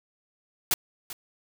white noise with echo, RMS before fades -23 dBFS, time 0.71-0.74 s, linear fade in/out 2 ms, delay 390 ms, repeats 1, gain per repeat -15 dB, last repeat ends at 1.13 s, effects none

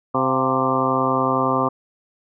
harmonic tone with a mistuned harmonic, 130.81 Hz, C3, in tune, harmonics 1 / 2 / 3 / 4 / 5 / 6 / 7 / 8 / 9, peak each -29 / -24 / -27 / -25 / -27 / -29 / -27 / -24 / -23 dBFS, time 0.14-1.69 s, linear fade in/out 10 ms, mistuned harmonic 5, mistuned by +73 cents, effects none

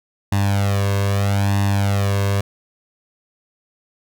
sawtooth tone with flanger, 100 Hz, G2, 35 cents sharp, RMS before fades -18 dBFS, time 0.32-2.41 s, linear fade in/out 5 ms, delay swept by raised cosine 1.1 to 1.87 ms, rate 0.78 Hz, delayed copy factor +0.75, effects none

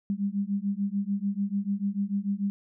sine beating tone pair, 196.7 / 203.5 Hz, G3 / G#3, +6 / -35 cents, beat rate 6.8 Hz, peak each -29 dBFS, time 0.1-2.5 s, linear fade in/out 0 ms, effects none

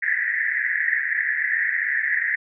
pink band-pass noise, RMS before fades -23 dBFS, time 0.02-2.36 s, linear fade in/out 10 ms, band 1700 to 2000 Hz, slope 96 dB/octave, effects none

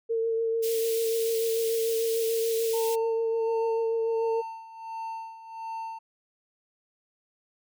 sine tone with vibrato, 453.8 Hz, A#4, 47 cents flat, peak -24 dBFS, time 0.09-4.42 s, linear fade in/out 20 ms, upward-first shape triangle, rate 6.8 Hz, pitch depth 22 cents each way
white high-pass noise, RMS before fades -36 dBFS, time 0.62-2.96 s, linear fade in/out 20 ms, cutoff 2500 Hz, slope 24 dB/octave
triangle tone with tremolo, 900 Hz, A5, 39 cents sharp, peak -30 dBFS, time 2.73-5.99 s, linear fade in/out 10 ms, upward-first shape sine, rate 1.4 Hz, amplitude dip 75%
effects none

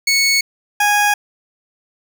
20% pulse tone pair in turn, 2210 / 826.3 Hz, C#7 / G#5, -6 / -9 cents, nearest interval octave + perfect fourth, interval 1703 cents, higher first, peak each -7 dBFS, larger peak neither, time 0.07-0.41 / 0.8-1.14 s, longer neither, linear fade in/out 5 ms, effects none

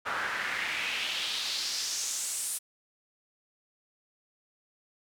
pink noise with band-pass filter sweep, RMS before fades -33 dBFS, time 0.05-2.59 s, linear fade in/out 20 ms, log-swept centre 1300 to 9900 Hz, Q 2.5, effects none

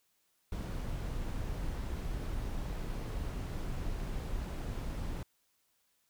brown noise, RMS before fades -37 dBFS, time 0.52-5.23 s, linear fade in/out 2 ms, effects white hiss -75 dBFS RMS until 6.09 s

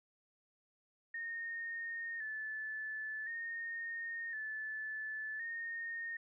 sine tone with vibrato, 1792 Hz, A6, 31 cents sharp, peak -39 dBFS, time 1.14-6.17 s, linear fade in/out 5 ms, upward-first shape square, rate 0.47 Hz, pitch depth 49 cents each way, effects none

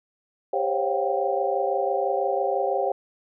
sine tone cluster, 396 / 526 / 552 / 713 / 783 Hz, G4 / C5 / C#5 / F5 / G5, +18 / +9 / -7 / +36 / -2 cents, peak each -28 dBFS, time 0.53-2.92 s, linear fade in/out 5 ms, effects none

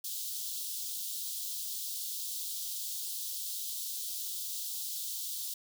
white high-pass noise, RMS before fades -38 dBFS, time 0.04-5.54 s, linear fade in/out 5 ms, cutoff 3300 Hz, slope 48 dB/octave, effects none

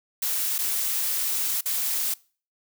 blue noise with dropouts, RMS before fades -26 dBFS, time 0.22-2.14 s, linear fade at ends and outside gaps 5 ms, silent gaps 0.582-0.587 / 1.61-1.657 s, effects noise-tail reverb RT60 0.4 s tail -23 dB re dry

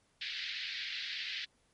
white band-pass noise, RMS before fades -40 dBFS, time 0.21-1.45 s, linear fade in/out 5 ms, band 1700 to 4500 Hz, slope 48 dB/octave, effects pink hiss -72 dBFS RMS until 1.73 s + MP3 48 kbps

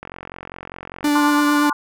click train, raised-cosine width 0.5 ms, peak -17 dBFS, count 48, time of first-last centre 0.03-1.074 s, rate 45 Hz
45% pulse tone with vibrato, 293.7 Hz, D4, in tune, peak -15 dBFS, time 1.04-1.7 s, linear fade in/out 5 ms, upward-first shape triangle, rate 8.8 Hz, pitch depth 16 cents each way
sine chord, D dominant seventh, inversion second, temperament equal with one note detuned, 880 / 1046.5 / 1174.7 / 1447 Hz, A5 / C6 / D6 / F#6, 0 / 0 / 0 / -39 cents, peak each -24 dBFS, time 1.15-1.73 s, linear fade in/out 5 ms
effects none

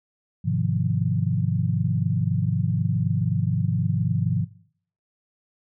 sine chord, F minor seventh, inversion first, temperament equal with one note detuned, 103.83 / 127.83 / 155.56 / 174.61 Hz, Ab2 / C3 / Eb3 / F3, 0 / -40 / 0 / 0 cents, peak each -26 dBFS, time 0.44-4.45 s, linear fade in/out 20 ms, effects noise-tail reverb RT60 0.6 s tail -20 dB re dry

